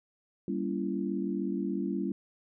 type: chord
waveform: sine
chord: G diminished seventh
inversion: none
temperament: just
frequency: 196 / 235.2 / 282.2 / 338.7 Hz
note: G3 / Bb3 / Db4 / Fb4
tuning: 0 / +16 / +31 / +47 cents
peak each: -33 / -37 / -35 / -35 dBFS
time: 0.48-2.12 s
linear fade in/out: 2 ms
effects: none